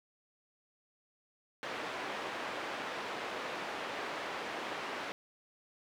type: band-pass noise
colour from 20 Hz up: pink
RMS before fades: -40 dBFS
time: 1.63-5.12 s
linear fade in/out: 0 ms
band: 420 to 2700 Hz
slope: 12 dB/octave
effects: none